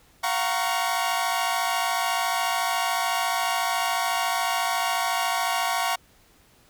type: chord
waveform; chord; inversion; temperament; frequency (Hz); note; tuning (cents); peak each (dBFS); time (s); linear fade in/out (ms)
sawtooth; Gb major seventh; third; equal with one note detuned; 698.5 / 752.5 / 932.3 / 1108.7; F5 / Gb5 / Bb5 / Db6; 0 / +29 / 0 / 0; -25; 0.23-5.96; 10
effects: pink hiss -58 dBFS RMS until 6.69 s